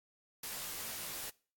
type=noise with comb filter; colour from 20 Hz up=white; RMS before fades=-42 dBFS; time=0.43-1.3 s; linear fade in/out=5 ms; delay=16 ms; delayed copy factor=-0.95; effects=noise-tail reverb RT60 0.4 s tail -23 dB re dry + AAC 64 kbps